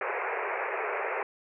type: band-pass noise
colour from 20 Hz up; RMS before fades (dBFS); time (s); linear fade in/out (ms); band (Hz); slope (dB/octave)
pink; -32; 0.01-1.23; 2; 380 to 2500; 96
effects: none